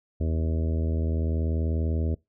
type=harmonic tone; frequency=80.4 Hz; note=E2; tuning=43 cents flat; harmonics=1 / 2 / 3 / 4 / 5 / 6 / 7 / 8; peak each=-24 / -35 / -34 / -38 / -39 / -42 / -43 / -45 dBFS; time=0.2-2.15 s; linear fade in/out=10 ms; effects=noise-tail reverb RT60 0.2 s tail -23 dB re dry